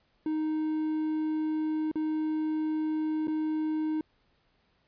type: tone with dropouts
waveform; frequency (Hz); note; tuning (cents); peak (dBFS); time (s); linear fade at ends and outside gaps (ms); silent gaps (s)
triangle; 311.1; D#4; 0; -25; 0.26-4.01; 2; 1.915-1.956 / 3.272-3.28
effects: pink hiss -70 dBFS RMS until 4.87 s + resampled to 11025 Hz